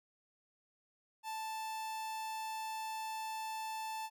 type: tone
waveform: 45% pulse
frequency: 880 Hz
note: A5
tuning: in tune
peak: -39 dBFS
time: 1.23-4.1 s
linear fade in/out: 50 ms
effects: none